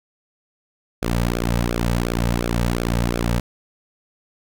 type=tone with flanger; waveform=sawtooth; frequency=58.7 Hz; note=A#1; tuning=13 cents sharp; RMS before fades=-21 dBFS; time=1.02-3.4 s; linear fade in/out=5 ms; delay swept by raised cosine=1 to 2.9 ms; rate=2.8 Hz; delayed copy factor=-0.85; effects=none